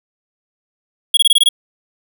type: tone bursts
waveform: square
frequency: 3322 Hz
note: G#7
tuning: in tune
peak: -8 dBFS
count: 7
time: 1.14-1.489 s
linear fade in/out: 5 ms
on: 31 ms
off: 22 ms
effects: none